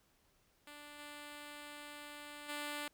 5% pulse tone with level steps, 293.7 Hz, D4, in tune, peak -40 / -37 / -29 dBFS, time 0.67-2.88 s, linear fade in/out 2 ms, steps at 0.98 / 2.48 s, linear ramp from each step 20 ms, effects pink hiss -73 dBFS RMS until 2.93 s

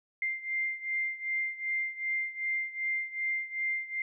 sine beating tone pair, 2096 / 2098.6 Hz, C7 / C7, +2 / +5 cents, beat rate 2.6 Hz, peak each -32 / -35 dBFS, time 0.22-4.02 s, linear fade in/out 2 ms, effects none

